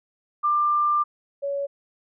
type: tone pair in turn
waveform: sine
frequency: 1190 / 561.6 Hz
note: D6 / C#5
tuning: +22 / +22 cents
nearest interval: octave + minor second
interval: 1300 cents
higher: first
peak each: -18 / -24 dBFS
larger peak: first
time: 0.43-1.04 / 1.42-1.67 s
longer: first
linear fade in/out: 20 ms
effects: none